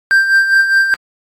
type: tone with tremolo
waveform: triangle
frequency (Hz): 1577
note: G6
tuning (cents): +10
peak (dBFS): -4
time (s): 0.11-0.94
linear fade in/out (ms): 0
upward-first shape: sine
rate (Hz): 4.9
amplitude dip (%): 60
effects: AAC 48 kbps